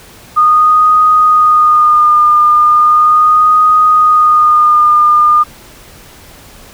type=tone with vibrato; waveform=sine; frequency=1226 Hz; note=D#6; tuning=26 cents flat; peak=-4 dBFS; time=0.36-5.44 s; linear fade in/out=20 ms; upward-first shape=sine; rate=0.37 Hz; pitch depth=26 cents each way; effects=pink hiss -37 dBFS RMS until 6.73 s